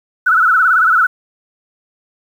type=tone with vibrato; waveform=sine; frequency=1396.9 Hz; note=F6; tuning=in tune; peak=-8 dBFS; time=0.26-1.07 s; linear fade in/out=10 ms; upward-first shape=sine; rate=18 Hz; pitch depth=140 cents each way; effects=7-bit